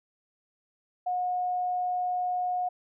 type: tone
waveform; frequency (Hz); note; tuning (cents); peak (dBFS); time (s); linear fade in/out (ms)
sine; 724; F#5; -38; -26; 1.06-2.69; 10
effects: none